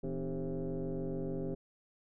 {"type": "tone with frequency modulation", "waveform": "sine", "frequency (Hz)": 115.7, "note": "A#2", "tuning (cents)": -13, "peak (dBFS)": -33, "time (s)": [0.03, 1.55], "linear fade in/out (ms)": 10, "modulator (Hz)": 139, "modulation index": 2.8, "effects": ["tanh soft clip ceiling -29 dBFS"]}